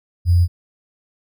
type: tone with sample-and-hold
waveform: sine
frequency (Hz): 87.31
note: F2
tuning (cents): 0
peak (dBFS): -10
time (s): 0.25-0.48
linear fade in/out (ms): 50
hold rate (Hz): 4900
effects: none